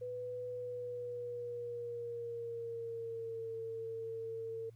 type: tone with pitch glide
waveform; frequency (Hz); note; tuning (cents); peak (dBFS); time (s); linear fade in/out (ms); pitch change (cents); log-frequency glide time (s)
sine; 495.9 to 452.1; B4 to A4; +7 to +47; -39; 0.01-4.7; 10; -160; 0.48-3.51
effects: added 114 Hz sine -55 dBFS peak until 4.75 s + pink hiss -75 dBFS RMS until 4.75 s